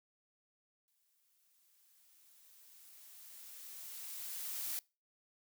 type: noise with exponential growth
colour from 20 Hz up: blue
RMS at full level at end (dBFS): -39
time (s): 0.88-4.79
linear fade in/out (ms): 0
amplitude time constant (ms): 850
effects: noise-tail reverb RT60 0.3 s tail -24 dB re dry